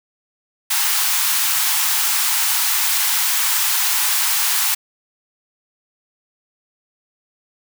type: high-pass noise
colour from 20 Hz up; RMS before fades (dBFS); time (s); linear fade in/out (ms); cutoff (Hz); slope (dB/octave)
white; -18; 0.7-4.75; 10; 770; 96
effects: none